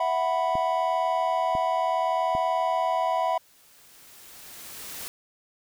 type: chord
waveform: triangle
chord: E suspended second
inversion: none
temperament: equal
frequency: 659.3 / 740 / 987.8 Hz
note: E5 / F#5 / B5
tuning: 0 / 0 / 0 cents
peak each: -25 dBFS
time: 0-3.38 s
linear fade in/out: 5 ms
type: clicks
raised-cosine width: 3 ms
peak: -22 dBFS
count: 3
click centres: 0.554 / 1.552 / 2.351 s
type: noise with exponential growth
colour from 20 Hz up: white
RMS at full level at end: -36 dBFS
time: 2.27-5.08 s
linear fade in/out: 0 ms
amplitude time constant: 610 ms
effects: none